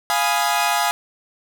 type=chord; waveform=sawtooth; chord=F half-diminished seventh; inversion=none; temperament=equal; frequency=698.5 / 830.6 / 987.8 / 1244.5 Hz; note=F5 / Ab5 / Cb6 / Eb6; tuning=0 / 0 / 0 / 0 cents; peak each=-19 / -17 / -22 / -21 dBFS; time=0.1-0.91 s; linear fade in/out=0 ms; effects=none